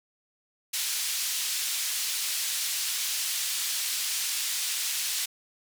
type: band-pass noise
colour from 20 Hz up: pink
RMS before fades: -30 dBFS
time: 0.73-5.26 s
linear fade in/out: 10 ms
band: 3500 to 14000 Hz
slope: 12 dB/octave
effects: none